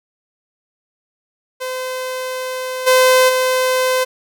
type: tone with level steps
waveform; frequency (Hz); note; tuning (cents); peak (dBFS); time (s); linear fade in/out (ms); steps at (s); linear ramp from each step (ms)
sawtooth; 513; C5; -34; -18 / -5 / -10; 1.6-4.05; 20; 2.86 / 3.28; 20
effects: none